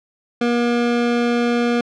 25% pulse tone, 238.7 Hz, A#3, 41 cents sharp, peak -12 dBFS, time 0.41-1.81 s, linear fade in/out 5 ms, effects low-pass 4000 Hz 12 dB/octave

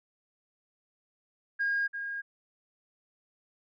sine tone with echo, 1626 Hz, G#6, 37 cents flat, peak -25 dBFS, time 1.59-1.88 s, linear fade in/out 20 ms, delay 340 ms, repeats 1, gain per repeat -8 dB, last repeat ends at 2.22 s, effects tanh soft clip ceiling -22 dBFS

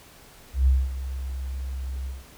sine tone with ADSR envelope, 65.7 Hz, C2, 8 cents sharp, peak -14 dBFS, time 0.53-2.25 s, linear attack 140 ms, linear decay 220 ms, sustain -14 dB, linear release 190 ms, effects pink hiss -50 dBFS RMS until 2.37 s

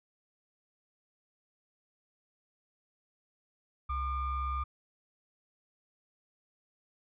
triangle ring-modulated tone, 571 Hz, D5, 49 cents flat, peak -26 dBFS, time 3.89-4.64 s, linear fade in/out 10 ms, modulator 639 Hz, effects resampled to 8000 Hz

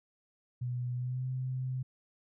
sine tone with pitch glide, 123.47 to 129.01 Hz, B2 to C3, 0 to -24 cents, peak -32 dBFS, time 0.61-1.83 s, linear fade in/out 10 ms, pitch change +76 cents, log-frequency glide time 0.95-1.25 s, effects none

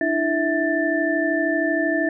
sine tone cluster, 299.2 / 332.1 / 655 / 1770 Hz, D4 / E4 / E5 / A6, +32 / +13 / -11 / +10 cents, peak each -24 dBFS, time 0.01-2.09 s, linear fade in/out 2 ms, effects none

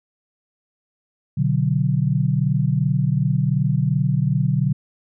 sine chord, B minor, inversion none, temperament equal with one note detuned, 124.11 / 146.83 / 185 Hz, B2 / D3 / F#3, +9 / 0 / 0 cents, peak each -21 / -19 / -23 dBFS, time 1.37-4.73 s, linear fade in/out 10 ms, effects none

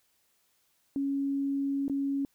sine tone with dropouts, 277.2 Hz, C#4, in tune, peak -27 dBFS, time 0.96-2.25 s, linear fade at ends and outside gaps 1 ms, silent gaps 1.881-1.897 s, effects white hiss -71 dBFS RMS until 2.34 s

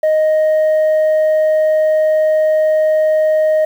sine tone, 622.3 Hz, D#5, in tune, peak -7 dBFS, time 0.03-3.65 s, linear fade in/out 5 ms, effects tanh soft clip ceiling -9 dBFS + 7-bit

